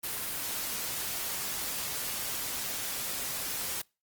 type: noise with amplitude modulation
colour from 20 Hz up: white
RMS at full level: -33 dBFS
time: 0.03-3.82 s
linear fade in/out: 10 ms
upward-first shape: sine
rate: 277 Hz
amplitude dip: 35%
effects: noise-tail reverb RT60 0.3 s tail -26 dB re dry + Opus 24 kbps